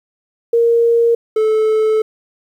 sine / triangle tone pair in turn, 466.2 / 435.6 Hz, A#4 / A4, 0 / -17 cents, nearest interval minor second, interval 117 cents, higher first, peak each -9 dBFS, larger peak neither, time 0.53-1.15 / 1.36-2.02 s, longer second, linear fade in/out 5 ms, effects 8-bit

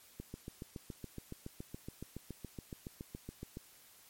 click train, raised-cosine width 3 ms, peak -30 dBFS, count 25, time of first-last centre 0.2-3.571 s, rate 7.12 Hz, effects white hiss -61 dBFS RMS until 4.09 s + MP3 64 kbps

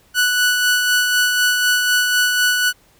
sawtooth tone with tremolo, 1480 Hz, F#6, in tune, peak -9 dBFS, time 0.14-2.73 s, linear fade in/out 50 ms, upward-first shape sine, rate 4 Hz, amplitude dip 35%, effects pink hiss -54 dBFS RMS until 2.99 s

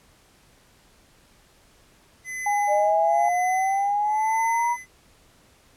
square tone with tremolo, 2025 Hz, B6, 43 cents sharp, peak -29 dBFS, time 2.24-4.87 s, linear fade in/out 50 ms, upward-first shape sine, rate 1 Hz, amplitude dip 95%
sine tone with vibrato, 823 Hz, G#5, 16 cents flat, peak -20 dBFS, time 2.46-3.29 s, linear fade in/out 5 ms, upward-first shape sine, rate 19 Hz, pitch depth 12 cents each way
sine linear sweep, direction up, 596 to 964 Hz, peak -20 dBFS, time 2.67-4.77 s, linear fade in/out 50 ms
effects pink hiss -57 dBFS RMS until 5.76 s + low-pass 12000 Hz 12 dB/octave

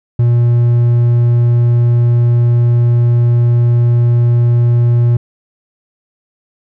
triangle tone with hard clipping, 119.5 Hz, A#2, 43 cents sharp, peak -8 dBFS, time 0.19-5.17 s, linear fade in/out 5 ms, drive 6 dB, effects none

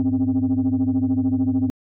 sine tone cluster, 100.1 / 257.6 / 271 Hz, G2 / C4 / C#4, +37 / -27 / -39 cents, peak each -24 / -18 / -21 dBFS, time 0-1.7 s, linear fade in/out 0 ms, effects tanh soft clip ceiling -13 dBFS

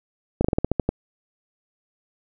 slowing click train, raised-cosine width 2 ms, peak -6 dBFS, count 9, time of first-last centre 0.41-0.89 s, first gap 35 ms, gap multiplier 1.15, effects none

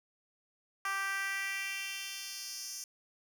10% pulse tone with high-pass filter sweep, 391.3 Hz, G4, 3 cents flat, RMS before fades -38 dBFS, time 0.85-2.84 s, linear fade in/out 2 ms, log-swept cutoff 1200 to 6200 Hz, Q 2.3, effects none

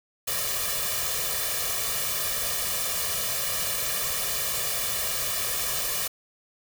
white noise with comb filter, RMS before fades -28 dBFS, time 0.27-6.08 s, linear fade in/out 10 ms, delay 1.7 ms, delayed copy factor +0.9, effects none

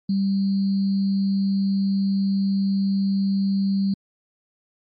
sine tone with sample-and-hold, 196 Hz, G3, in tune, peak -18 dBFS, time 0.09-3.94 s, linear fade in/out 5 ms, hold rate 4410 Hz, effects MP3 32 kbps

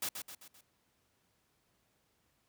white noise with echo, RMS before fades -36 dBFS, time 0.02-0.09 s, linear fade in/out 5 ms, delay 130 ms, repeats 4, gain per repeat -6 dB, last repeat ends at 0.61 s, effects pink hiss -75 dBFS RMS until 2.48 s + high-pass 60 Hz 12 dB/octave

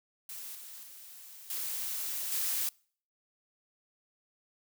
blue noise with level steps, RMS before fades -43 / -47 / -50 / -36 / -32 dBFS, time 0.29-2.69 s, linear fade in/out 2 ms, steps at 0.55 / 0.83 / 1.5 / 2.32 s, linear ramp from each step 2 ms, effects noise-tail reverb RT60 0.5 s tail -26 dB re dry

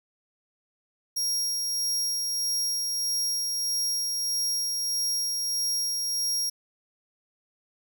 sawtooth tone with tremolo, 5600 Hz, F8, 4 cents sharp, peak -22 dBFS, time 1.16-6.5 s, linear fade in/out 10 ms, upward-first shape sine, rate 1.6 Hz, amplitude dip 25%, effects none

